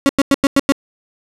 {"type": "tone bursts", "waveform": "35% pulse", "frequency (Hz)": 277.2, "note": "C#4", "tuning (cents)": 0, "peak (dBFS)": -7, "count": 6, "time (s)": [0.06, 0.721], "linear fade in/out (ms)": 0, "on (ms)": 31, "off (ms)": 95, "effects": ["low-pass 11000 Hz 12 dB/octave"]}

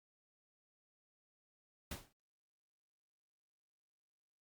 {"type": "noise with exponential decay", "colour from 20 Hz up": "pink", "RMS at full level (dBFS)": -40, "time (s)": [1.91, 2.13], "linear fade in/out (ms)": 5, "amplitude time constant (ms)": 46, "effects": ["Opus 48 kbps"]}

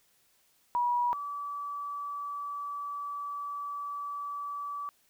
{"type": "tone pair in turn", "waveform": "sine", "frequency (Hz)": [967, 1151.5], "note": ["B5", "D6"], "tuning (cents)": [-37, -34], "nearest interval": "minor third", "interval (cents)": 303, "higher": "second", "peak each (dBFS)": [-25, -34], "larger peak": "first", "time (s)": [[0.75, 1.13], [1.13, 4.89]], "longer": "second", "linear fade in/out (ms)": 0, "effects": ["white hiss -68 dBFS RMS until 5.09 s"]}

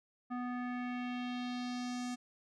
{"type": "tone with low-pass filter sweep", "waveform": "square", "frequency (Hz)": 246.9, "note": "B3", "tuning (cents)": 0, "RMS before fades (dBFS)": -39, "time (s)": [0.3, 2.16], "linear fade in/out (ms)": 20, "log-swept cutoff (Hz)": [1300, 7500], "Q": 2, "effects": []}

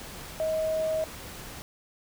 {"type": "tone in noise", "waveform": "sine", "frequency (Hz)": 633, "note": "D#5", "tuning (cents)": 30, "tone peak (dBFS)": -25, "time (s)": [0.4, 1.04], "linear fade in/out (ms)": 0, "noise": "pink", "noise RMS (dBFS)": -42, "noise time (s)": [0, 1.62], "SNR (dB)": 14, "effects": []}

